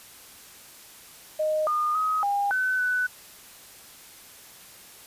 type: tone with pitch steps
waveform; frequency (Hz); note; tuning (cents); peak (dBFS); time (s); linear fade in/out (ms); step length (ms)
sine; 619 / 1219 / 1264 / 807 / 1514 / 1494; D#5 / D#6 / D#6 / G#5 / F#6 / F#6; -9 / -36 / +27 / -50 / +39 / +16; -22; 1.39-3.07; 10; 280
effects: white hiss -48 dBFS RMS until 5.06 s + resampled to 32000 Hz